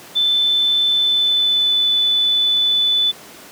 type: tone with pitch glide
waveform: sine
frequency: 3524 to 3490 Hz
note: A7 to A7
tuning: +2 to -15 cents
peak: -13 dBFS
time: 0.15-3.12 s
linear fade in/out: 20 ms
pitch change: -17 cents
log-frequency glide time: 0.87-1.91 s
effects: pink hiss -39 dBFS RMS until 3.51 s + high-pass 200 Hz 12 dB/octave